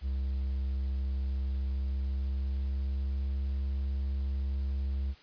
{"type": "tone with pitch glide", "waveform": "triangle", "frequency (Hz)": [66.6, 67.8], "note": ["C2", "C#2"], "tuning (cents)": [31, -38], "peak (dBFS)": -27, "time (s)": [0.01, 5.15], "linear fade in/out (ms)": 50, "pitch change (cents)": 31, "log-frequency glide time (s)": [1.51, 3.42], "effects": ["white hiss -57 dBFS RMS until 5.22 s", "resampled to 11025 Hz"]}